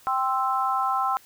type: chord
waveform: sine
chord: C major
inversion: second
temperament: equal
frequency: 784 / 1046.5 / 1318.5 Hz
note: G5 / C6 / E6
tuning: 0 / 0 / 0 cents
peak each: -26 dBFS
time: 0.07-1.17 s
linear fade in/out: 0 ms
effects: white hiss -54 dBFS RMS until 1.25 s